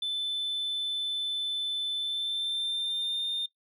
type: tone with pitch glide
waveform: sine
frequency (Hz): 3520 to 3623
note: A7 to A7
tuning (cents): 0 to +50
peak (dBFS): -26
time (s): 0.02-3.46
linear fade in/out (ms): 5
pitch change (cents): +50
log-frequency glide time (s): 1.96-3.25
effects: noise-tail reverb RT60 0.1 s tail -18 dB re dry + tanh soft clip ceiling -27 dBFS